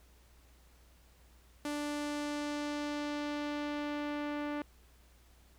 sawtooth tone with low-pass filter sweep, 293.7 Hz, D4, in tune, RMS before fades -37 dBFS, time 1.65-4.62 s, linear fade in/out 2 ms, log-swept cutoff 11000 to 2200 Hz, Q 0.89, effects added 60 Hz sine -60 dBFS peak until 5.58 s + pink hiss -66 dBFS RMS until 5.58 s

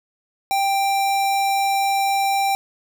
square tone, 787 Hz, G5, 7 cents sharp, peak -18 dBFS, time 0.51-2.55 s, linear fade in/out 0 ms, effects none

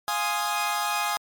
sawtooth chord, F minor seventh, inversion none, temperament equal, 698.5 / 830.6 / 1046.5 / 1244.5 Hz, F5 / Ab5 / C6 / Eb6, 0 / 0 / 0 / 0 cents, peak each -30 / -24 / -30 / -25 dBFS, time 0.08-1.17 s, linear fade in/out 0 ms, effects MP3 96 kbps

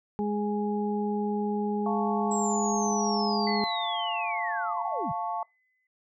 harmonic tone, 207.7 Hz, G#3, in tune, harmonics 1 / 2 / 4, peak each -28 / -31 / -34 dBFS, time 0.19-3.64 s, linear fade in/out 0 ms
sine chord, F augmented, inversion none, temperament equal, 698.5 / 880 / 1108.7 Hz, F5 / A5 / C#6, 0 / 0 / 0 cents, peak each -33 / -32 / -35 dBFS, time 1.86-5.43 s, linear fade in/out 2 ms
sine linear sweep, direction down, 7720 to 109.8 Hz, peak -32 dBFS, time 2.31-5.12 s, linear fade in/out 5 ms
sine tone with exponential decay, 2025 Hz, B6, 43 cents sharp, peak -33 dBFS, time 3.47-5.87 s, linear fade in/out 2 ms, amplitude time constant 520 ms
effects noise-tail reverb RT60 0.2 s tail -24 dB re dry

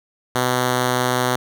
5% pulse tone, 125.6 Hz, B2, 30 cents sharp, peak -6 dBFS, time 0.35-1.36 s, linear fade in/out 5 ms, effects none

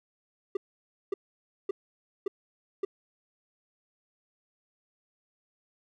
triangle tone bursts, 393.3 Hz, G4, 6 cents sharp, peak -24 dBFS, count 5, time 0.55-2.85 s, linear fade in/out 5 ms, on 20 ms, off 550 ms, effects none

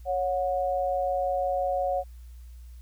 sine tone pair together, 554.4 / 728.6 Hz, C#5 / F#5, 0 / -27 cents, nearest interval perfect fourth, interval 473 cents, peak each -27 dBFS, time 0.05-2.04 s, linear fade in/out 50 ms, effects added 60 Hz sine -42 dBFS peak until 2.81 s + white hiss -64 dBFS RMS until 2.81 s

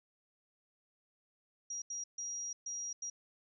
sine tone bursts at uneven times, 5720 Hz, F8, 41 cents sharp, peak -38 dBFS, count 5, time 1.7-1.82 / 1.9-2.04 / 2.18-2.53 / 2.66-2.93 / 3.02-3.1 s, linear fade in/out 5 ms, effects none

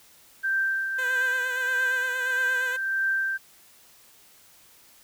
sine tone with tremolo, 1568 Hz, G6, in tune, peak -21 dBFS, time 0.43-3.38 s, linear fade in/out 20 ms, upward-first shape triangle, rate 1.6 Hz, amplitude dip 50%
10% pulse tone with vibrato, 502 Hz, B4, 28 cents sharp, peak -25 dBFS, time 0.98-2.77 s, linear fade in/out 10 ms, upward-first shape sine, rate 8.6 Hz, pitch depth 40 cents each way
effects white hiss -55 dBFS RMS until 5.03 s

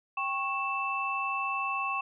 sine tone cluster, 786 / 1097 / 2650 Hz, G5 / C#6 / E7, +4 / -18 / +9 cents, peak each -37 / -31 / -33 dBFS, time 0.17-2.01 s, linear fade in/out 5 ms, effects none

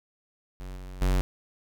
square tone with level steps, 46.25 Hz, F#1, in tune, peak -37 / -39 / -22 dBFS, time 0.6-1.21 s, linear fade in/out 0 ms, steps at 0.76 / 1.01 s, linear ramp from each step 10 ms, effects none

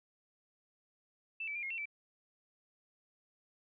sine tone with pitch steps, 2651 / 2308 / 2395 / 2148 / 2707 / 2320 Hz, E7 / D7 / D7 / C7 / E7 / D7, +9 / -31 / +33 / +45 / +45 / -22 cents, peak -37 dBFS, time 1.4-1.856 s, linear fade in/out 5 ms, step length 76 ms, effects none

